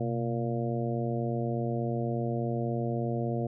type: harmonic tone with a mistuned harmonic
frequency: 116.54 Hz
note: A#2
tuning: in tune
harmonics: 1 / 2 / 3 / 4 / 5 / 6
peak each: -31 / -34 / -36 / -37 / -38 / -39 dBFS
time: 0-3.47 s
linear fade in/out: 5 ms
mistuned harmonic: 1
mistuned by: +120 cents
effects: none